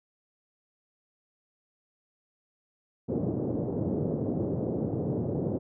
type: band-pass noise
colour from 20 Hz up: pink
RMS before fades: -30 dBFS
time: 3.08-5.59 s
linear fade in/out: 20 ms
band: 110 to 510 Hz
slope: 24 dB/octave
effects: none